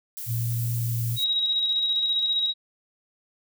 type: noise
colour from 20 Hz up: violet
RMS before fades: -35 dBFS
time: 0.17-1.24 s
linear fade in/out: 0 ms
type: tone with pitch glide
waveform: sine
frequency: 116.54 to 117.22 Hz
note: A#2 to A#2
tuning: 0 to +10 cents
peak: -24 dBFS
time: 0.26-1.19 s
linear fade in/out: 50 ms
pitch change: +10 cents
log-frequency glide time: 0.37-0.46 s
type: tone with tremolo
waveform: sine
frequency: 3821 Hz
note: A#7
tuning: 42 cents sharp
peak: -20 dBFS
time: 1.16-2.54 s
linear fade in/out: 50 ms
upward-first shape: square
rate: 15 Hz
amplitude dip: 30%
effects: none